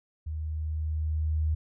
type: tone with level ramp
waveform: sine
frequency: 77.78 Hz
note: D#2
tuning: in tune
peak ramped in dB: -31 to -23 dBFS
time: 0.26-1.55 s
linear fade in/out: 10 ms
effects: none